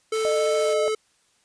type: tone with pitch glide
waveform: square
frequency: 440 to 434.4 Hz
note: A4 to A4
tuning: 0 to -22 cents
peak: -23 dBFS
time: 0.12-0.95 s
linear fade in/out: 5 ms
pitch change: -22 cents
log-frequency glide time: 0.57-0.77 s
type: high-pass noise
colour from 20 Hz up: white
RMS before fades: -37 dBFS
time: 0.13-0.74 s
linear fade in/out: 10 ms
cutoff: 330 Hz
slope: 12 dB/octave
type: tone with vibrato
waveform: sine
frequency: 612 Hz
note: D#5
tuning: 29 cents flat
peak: -22 dBFS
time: 0.25-0.88 s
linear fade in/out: 0 ms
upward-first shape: square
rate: 14 Hz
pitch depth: 13 cents each way
effects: white hiss -64 dBFS RMS until 1.44 s + resampled to 22050 Hz